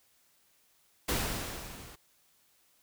pink noise with level ramp, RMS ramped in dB -29 to -51 dBFS, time 1.08-1.96 s, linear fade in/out 10 ms, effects white hiss -68 dBFS RMS until 2.82 s

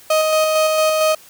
35% pulse tone with tremolo, 626 Hz, D#5, 10 cents sharp, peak -11 dBFS, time 0.1-1.15 s, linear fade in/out 5 ms, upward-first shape square, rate 4.4 Hz, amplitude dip 25%, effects white hiss -45 dBFS RMS until 1.29 s

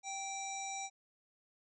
harmonic tone with a mistuned harmonic, 781 Hz, G5, 7 cents flat, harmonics 1 / 3 / 5 / 7 / 9 / 10, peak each -42 / -47 / -50 / -45 / -49 / -54 dBFS, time 0.03-0.9 s, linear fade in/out 50 ms, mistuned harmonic 7, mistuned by +91 cents, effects none

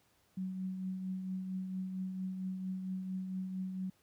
sine tone with tremolo, 187.2 Hz, F#3, 20 cents sharp, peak -34 dBFS, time 0.37-3.9 s, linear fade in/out 5 ms, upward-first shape triangle, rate 4.4 Hz, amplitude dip 45%, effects pink hiss -71 dBFS RMS until 4.02 s + high-pass 60 Hz 12 dB/octave

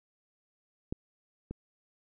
clicks, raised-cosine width 3 ms, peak -20 / -25 dBFS, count 2, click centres 0.925 / 1.51 s, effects none

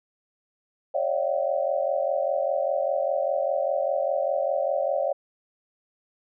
sine tone cluster, 548 / 593 / 678 / 758 Hz, C#5 / D5 / E5 / F#5, -20 / +17 / +49 / +42 cents, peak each -26 / -27 / -29 / -32 dBFS, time 0.94-5.13 s, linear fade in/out 10 ms, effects none

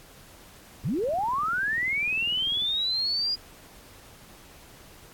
click train, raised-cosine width 3 ms, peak -32 dBFS, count 37, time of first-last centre 0.84-2.622 s, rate 20.2 Hz
sine linear sweep, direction up, 92.5 to 4900 Hz, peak -24 dBFS, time 0.84-3.36 s, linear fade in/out 20 ms
effects pink hiss -51 dBFS RMS until 5.13 s + AAC 64 kbps

